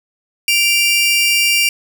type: tone pair together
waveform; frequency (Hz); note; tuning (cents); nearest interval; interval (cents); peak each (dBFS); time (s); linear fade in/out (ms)
sawtooth; 2349 / 2793; D7 / F7; 0 / -1; minor third; 299; -11; 0.48-1.69; 2
effects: none